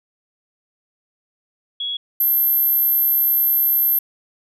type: tone pair in turn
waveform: sine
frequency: 3345 / 12669 Hz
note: G#7 / G9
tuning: +12 / +17 cents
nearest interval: octave + major seventh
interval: 2305 cents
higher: second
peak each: -22 / -14 dBFS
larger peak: second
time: 1.8-1.97 / 2.2-3.99 s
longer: second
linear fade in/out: 5 ms
effects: none